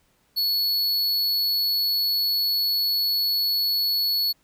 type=tone; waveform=square; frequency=4400 Hz; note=C#8; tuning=14 cents flat; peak=-21 dBFS; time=0.36-4.33 s; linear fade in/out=20 ms; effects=pink hiss -65 dBFS RMS until 4.43 s